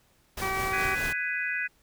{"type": "noise with tremolo", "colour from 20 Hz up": "pink", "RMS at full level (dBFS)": -34, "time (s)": [0.37, 1.13], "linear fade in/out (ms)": 5, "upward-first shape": "sine", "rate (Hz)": 4.8, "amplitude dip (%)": 35}
{"type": "harmonic tone", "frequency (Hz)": 383.4, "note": "G4", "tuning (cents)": -38, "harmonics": [1, 2, 3, 4, 5, 6], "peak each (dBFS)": [-36, -34, -32, -41, -37, -34], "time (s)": [0.41, 0.96], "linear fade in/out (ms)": 20}
{"type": "chord", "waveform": "sine", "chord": "G# minor seventh", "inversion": "third", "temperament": "just", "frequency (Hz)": [1495.1, 1661.2, 1993.5, 2492], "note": ["F#6", "G#6", "B6", "D#7"], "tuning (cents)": [18, 0, 16, 2], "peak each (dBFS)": -33, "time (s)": [0.72, 1.68], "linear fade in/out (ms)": 20}
{"effects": ["pink hiss -65 dBFS RMS until 1.82 s"]}